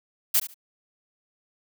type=noise with echo; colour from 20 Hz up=blue; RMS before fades=-20 dBFS; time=0.34-0.4 s; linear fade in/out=10 ms; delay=72 ms; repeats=2; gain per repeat=-14 dB; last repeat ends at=0.544 s; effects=none